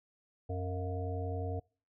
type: harmonic tone with a mistuned harmonic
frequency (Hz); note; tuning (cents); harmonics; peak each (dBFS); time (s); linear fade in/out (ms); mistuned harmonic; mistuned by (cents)
91.8; F#2; -13; 1 / 3 / 5 / 7 / 8; -35 / -45 / -41 / -46 / -45; 0.49-1.6; 10; 8; -50
effects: noise-tail reverb RT60 0.4 s tail -26 dB re dry